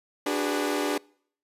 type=chord; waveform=sawtooth; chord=G# half-diminished seventh; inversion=second; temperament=equal with one note detuned; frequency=293.7 / 370 / 408.4 / 493.9 Hz; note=D4 / F#4 / G#4 / B4; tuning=0 / 0 / -29 / 0 cents; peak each=-24 / -29 / -27 / -30 dBFS; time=0.26-0.98 s; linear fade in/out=5 ms; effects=noise-tail reverb RT60 0.6 s tail -26 dB re dry + resampled to 32000 Hz